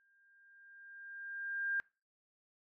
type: tone with exponential growth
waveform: sine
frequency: 1600 Hz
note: G6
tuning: 35 cents sharp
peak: -31 dBFS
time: 0-1.8 s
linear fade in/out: 0 ms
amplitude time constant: 390 ms
effects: noise-tail reverb RT60 0.3 s tail -23 dB re dry